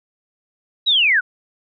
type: linear sweep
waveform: sine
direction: down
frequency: 3953 to 1396.9 Hz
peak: -12 dBFS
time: 0.86-1.21 s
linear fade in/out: 20 ms
effects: none